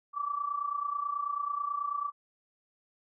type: tone with amplitude modulation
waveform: sine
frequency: 1157 Hz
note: D6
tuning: 26 cents flat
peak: -27 dBFS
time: 0.13-2.12 s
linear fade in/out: 50 ms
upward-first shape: sine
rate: 29.2 Hz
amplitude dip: 75%
effects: none